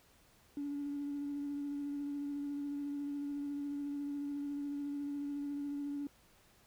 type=tone with vibrato; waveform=triangle; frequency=286.1 Hz; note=D4; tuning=45 cents flat; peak=-33 dBFS; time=0.57-6.07 s; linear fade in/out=2 ms; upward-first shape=sine; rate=14 Hz; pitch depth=17 cents each way; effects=tanh soft clip ceiling -34 dBFS + pink hiss -66 dBFS RMS until 6.66 s